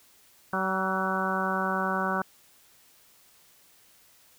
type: harmonic tone with a mistuned harmonic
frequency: 189.9 Hz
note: F#3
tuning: 45 cents sharp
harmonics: 1 / 2 / 3 / 4 / 5 / 6 / 7 / 8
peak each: -32 / -36 / -35 / -34 / -34 / -33 / -34 / -32 dBFS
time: 0.53-2.22 s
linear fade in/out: 2 ms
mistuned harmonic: 8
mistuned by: -32 cents
effects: white hiss -59 dBFS RMS until 4.38 s